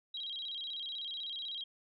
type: tone with vibrato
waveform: sine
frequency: 3534 Hz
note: A7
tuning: 7 cents sharp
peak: -38 dBFS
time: 0.14-1.64 s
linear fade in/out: 5 ms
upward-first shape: square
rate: 16 Hz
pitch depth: 160 cents each way
effects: none